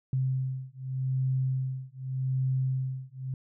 sine beating tone pair, 130.6 / 131.44 Hz, C3 / C3, -3 / +8 cents, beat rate 0.84 Hz, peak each -30 dBFS, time 0.13-3.34 s, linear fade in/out 2 ms, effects none

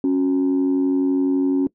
sine tone pair together, 275.4 / 367.3 Hz, C#4 / F#4, -11 / -13 cents, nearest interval perfect fourth, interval 498 cents, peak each -15 / -22 dBFS, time 0.04-1.67 s, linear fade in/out 2 ms, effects noise-tail reverb RT60 0.1 s tail -22 dB re dry + tanh soft clip ceiling -12 dBFS

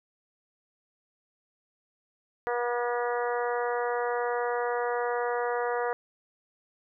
harmonic tone, 241.2 Hz, B3, 41 cents flat, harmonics 2 / 3 / 4 / 5 / 6 / 7 / 8, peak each -29 / -33 / -35 / -37 / -39 / -40 / -41 dBFS, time 2.47-5.93 s, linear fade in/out 0 ms, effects none

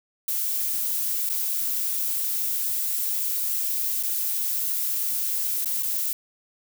violet noise with dropouts, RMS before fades -26 dBFS, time 0.28-6.13 s, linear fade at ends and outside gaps 2 ms, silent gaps 1.292-1.298 / 4.028-4.034 / 5.646-5.657 / 5.826-5.83 s, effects none

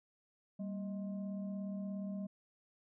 sine tone with frequency modulation, 196 Hz, G3, in tune, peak -38 dBFS, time 0.59-2.27 s, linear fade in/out 10 ms, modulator 429 Hz, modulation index 0.49, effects none

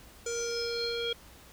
square tone with low-pass filter sweep, 468.5 Hz, A#4, 9 cents sharp, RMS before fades -33 dBFS, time 0.26-1.13 s, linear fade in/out 5 ms, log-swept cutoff 6900 to 3300 Hz, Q 9.8, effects added 60 Hz sine -59 dBFS peak until 1.52 s + pink hiss -54 dBFS RMS until 1.52 s

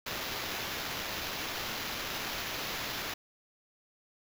white noise with sample-and-hold, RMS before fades -37 dBFS, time 0.06-3.14 s, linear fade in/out 5 ms, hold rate 8820 Hz, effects none

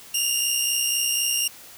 15% pulse tone pair together, 2788 / 2852 Hz, F7 / F7, -4 / +36 cents, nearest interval unison, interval 40 cents, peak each -16 / -18 dBFS, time 0.14-1.48 s, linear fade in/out 5 ms, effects white hiss -45 dBFS RMS until 1.77 s

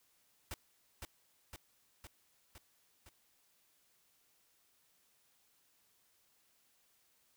pink noise with echo, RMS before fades -43 dBFS, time 0.51-0.54 s, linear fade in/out 0 ms, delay 510 ms, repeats 5, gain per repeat -3 dB, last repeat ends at 3.09 s, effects white hiss -73 dBFS RMS until 7.36 s

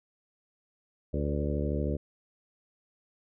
harmonic tone with a mistuned harmonic, 73 Hz, D2, 10 cents flat, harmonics 1 / 2 / 3 / 4 / 5 / 6 / 7 / 8, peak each -31 / -34 / -36 / -37 / -38 / -39 / -39 / -40 dBFS, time 1.13-1.97 s, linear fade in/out 10 ms, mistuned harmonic 7, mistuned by -29 cents, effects none

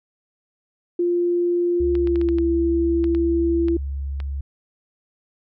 sine tone with pitch glide, 349.2 to 335.9 Hz, F4 to E4, 0 to +33 cents, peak -17 dBFS, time 0.99-3.77 s, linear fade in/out 5 ms, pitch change -67 cents, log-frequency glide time 1.91-2.41 s
sine tone, 69.2 Hz, C#2, 2 cents flat, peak -24 dBFS, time 1.8-4.41 s, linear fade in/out 5 ms
clicks, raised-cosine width 0.3 ms, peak -21 dBFS, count 10, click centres 1.953 / 2.073 / 2.158 / 2.214 / 2.288 / 2.385 / 3.042 / 3.149 / 3.684 / 4.202 s
effects none

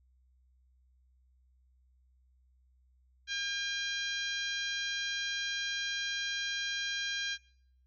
harmonic tone, 805 Hz, G5, 46 cents sharp, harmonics 2 / 3 / 4 / 5 / 6 / 7 / 8, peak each -37 / -41 / -38 / -40 / -48 / -45 / -49 dBFS, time 3.27-7.38 s, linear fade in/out 50 ms, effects noise-tail reverb RT60 0.7 s tail -23 dB re dry + added 63 Hz sine -64 dBFS peak until 7.86 s

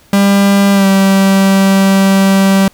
45% pulse tone with pitch glide, 199 to 194.12 Hz, G3 to G3, +26 to -17 cents, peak -6 dBFS, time 0.13-2.68 s, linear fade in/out 2 ms, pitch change -43 cents, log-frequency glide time 0.73-0.86 s, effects pink hiss -46 dBFS RMS until 2.73 s

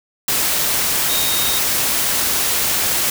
sine tone in noise, 3729 Hz, A#7, in tune, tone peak -23 dBFS, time 1.09-1.59 s, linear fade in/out 2 ms, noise white, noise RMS -18 dBFS, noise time 0.28-3.1 s, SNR -8 dB, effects none

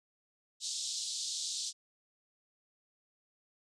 pink band-pass noise, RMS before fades -38 dBFS, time 0.6-1.73 s, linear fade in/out 50 ms, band 3600 to 8300 Hz, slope 48 dB/octave, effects none

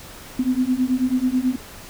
sine beating tone pair, 250 / 259.2 Hz, B3 / C4, +21 / -16 cents, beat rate 9.2 Hz, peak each -21 / -20 dBFS, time 0.39-1.56 s, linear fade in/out 5 ms, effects pink hiss -40 dBFS RMS until 1.89 s

